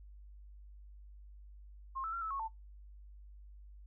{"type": "tone with pitch steps", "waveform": "sine", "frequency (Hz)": [1068, 1317, 1371, 1307, 1100, 891], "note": ["C6", "E6", "F6", "E6", "C#6", "A5"], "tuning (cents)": [35, -2, -32, -15, -14, 22], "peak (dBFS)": -36, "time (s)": [1.95, 2.484], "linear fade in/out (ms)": 20, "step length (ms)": 89, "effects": ["noise-tail reverb RT60 0.2 s tail -21 dB re dry", "added 50 Hz sine -51 dBFS peak until 3.86 s"]}